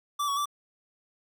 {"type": "tone with pitch steps", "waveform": "square", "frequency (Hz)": [1165, 1122, 1165], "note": ["D6", "C#6", "D6"], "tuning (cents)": [-14, 21, -14], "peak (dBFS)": -27, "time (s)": [0.19, 0.457], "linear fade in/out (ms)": 10, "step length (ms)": 89, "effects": []}